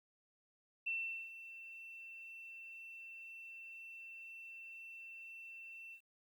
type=tone with ADSR envelope; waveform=sine; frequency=2689 Hz; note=E7; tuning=34 cents sharp; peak=-35 dBFS; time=0.86-6.01 s; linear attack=13 ms; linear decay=420 ms; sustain=-14 dB; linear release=81 ms; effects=12-bit

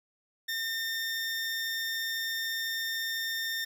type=tone; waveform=20% pulse; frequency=1814 Hz; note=A#6; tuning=48 cents flat; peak=-26 dBFS; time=0.48-3.65 s; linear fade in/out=10 ms; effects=10-bit

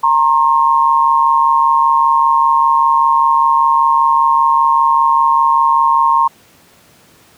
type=tone pair together; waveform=sine; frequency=926.9 / 1072 Hz; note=A#5 / C6; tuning=-10 / +42 cents; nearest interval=minor third; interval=252 cents; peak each=-11 dBFS; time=0.03-6.28 s; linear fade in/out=10 ms; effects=pink hiss -47 dBFS RMS until 7.37 s + high-pass 100 Hz 12 dB/octave

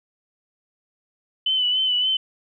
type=tone with vibrato; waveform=sine; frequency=3014 Hz; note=F#7; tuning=31 cents sharp; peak=-18 dBFS; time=1.46-2.17 s; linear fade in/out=5 ms; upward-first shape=sine; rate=3.5 Hz; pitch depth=38 cents each way; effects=none

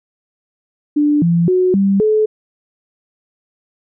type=tone with pitch steps; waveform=sine; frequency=294.9 / 169.8 / 367.4 / 196.5 / 430.6 Hz; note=D4 / F3 / F#4 / G3 / A4; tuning=+7 / -48 / -12 / +4 / -37 cents; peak=-10 dBFS; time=0.96-2.26 s; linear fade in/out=10 ms; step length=260 ms; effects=none

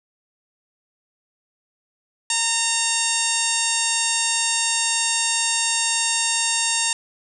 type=harmonic tone with a mistuned harmonic; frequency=921 Hz; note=A#5; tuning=21 cents flat; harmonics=1 / 2 / 3 / 4 / 5 / 6 / 7 / 8 / 9 / 10; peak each=-30 / -31 / -27 / -28 / -30 / -29 / -29 / -26 / -27 / -29 dBFS; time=2.3-6.93 s; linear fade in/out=2 ms; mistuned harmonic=2; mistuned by=-18 cents; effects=none

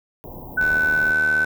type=band-stop noise; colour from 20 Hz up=pink; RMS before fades=-36 dBFS; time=0.24-1.11 s; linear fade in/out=0 ms; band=1000 to 14000 Hz; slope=96 dB/octave
type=tone with pitch glide; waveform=sine; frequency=1500 to 1516.6 Hz; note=F#6 to F#6; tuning=+23 to +42 cents; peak=-16 dBFS; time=0.57-1.45 s; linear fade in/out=10 ms; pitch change=+19 cents; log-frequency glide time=0.9-1.23 s
type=tone; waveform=5% pulse; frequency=77 Hz; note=D#2; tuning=17 cents flat; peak=-20 dBFS; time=0.6-1.45 s; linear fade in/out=5 ms
effects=none

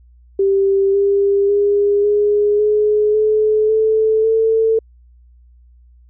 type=tone with pitch steps; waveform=sine; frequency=391.9 / 399.2 / 406.7 / 414.2 / 422 / 429.8 / 437.9 / 446 Hz; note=G4 / G4 / G#4 / G#4 / G#4 / A4 / A4 / A4; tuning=0 / +32 / -36 / -5 / +28 / -41 / -8 / +23 cents; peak=-11 dBFS; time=0.39-4.79 s; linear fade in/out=5 ms; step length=550 ms; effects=added 60 Hz sine -44 dBFS peak until 6.09 s

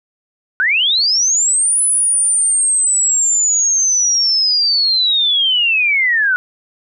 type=linear two-way sweep; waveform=sine; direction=up then down; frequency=1445 to 10070 to 1445 Hz; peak=-11 dBFS; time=0.6-6.36 s; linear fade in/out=0 ms; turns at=1.82 s; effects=none

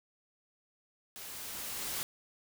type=noise with level ramp; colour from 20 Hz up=white; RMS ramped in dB=-46 to -36 dBFS; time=1.16-2.03 s; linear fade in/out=0 ms; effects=none

